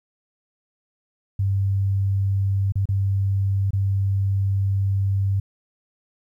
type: tone with dropouts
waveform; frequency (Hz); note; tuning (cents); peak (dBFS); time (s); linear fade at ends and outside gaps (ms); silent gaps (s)
sine; 98; G2; 0; -18; 1.39-5.4; 5; 2.722-2.755 / 2.856-2.888 / 3.707-3.732
effects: 10-bit